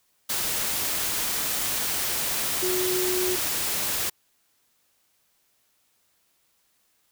sine tone in noise, 365.8 Hz, F#4, 20 cents flat, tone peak -25 dBFS, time 2.62-3.36 s, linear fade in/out 10 ms, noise white, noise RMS -27 dBFS, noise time 0.29-4.1 s, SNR -1 dB, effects white hiss -68 dBFS RMS until 7.11 s

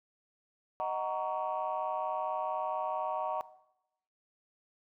sine chord, D# minor seventh, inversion none, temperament just, 622.3 / 746.7 / 933.4 / 1120.1 Hz, D#5 / F#5 / A#5 / C#6, 0 / +16 / +2 / +18 cents, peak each -36 / -35 / -35 / -38 dBFS, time 0.8-3.41 s, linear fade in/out 0 ms, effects noise-tail reverb RT60 0.8 s tail -17 dB re dry + tanh soft clip ceiling -23 dBFS

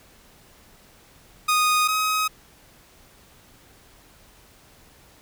sawtooth tone pair in turn, 1240 / 1265.3 Hz, D#6 / D#6, -6 / +29 cents, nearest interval unison, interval 35 cents, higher second, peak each -14 / -17 dBFS, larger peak first, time 1.48-1.88 / 1.88-2.28 s, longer neither, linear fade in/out 10 ms, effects pink hiss -53 dBFS RMS until 5.21 s

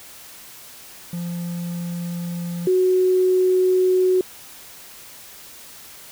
triangle / sine tone pair in turn, 173 / 369.6 Hz, F3 / F#4, -16 / -2 cents, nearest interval octave + minor second, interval 1314 cents, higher second, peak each -23 / -14 dBFS, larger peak second, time 1.13-2.67 / 2.67-4.21 s, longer neither, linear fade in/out 2 ms, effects white hiss -42 dBFS RMS until 6.11 s

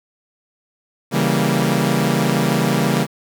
sawtooth chord, C# diminished seventh, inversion none, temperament equal, 138.59 / 164.81 / 196 / 233.1 Hz, C#3 / E3 / G3 / Bb3, 0 / 0 / 0 / 0 cents, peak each -17 dBFS, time 1.11-3.07 s, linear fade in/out 50 ms, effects 7-bit

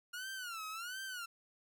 sawtooth tone with vibrato, 1411 Hz, F6, 17 cents sharp, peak -38 dBFS, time 0.13-1.26 s, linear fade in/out 10 ms, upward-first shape sine, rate 1.4 Hz, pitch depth 180 cents each way, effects none

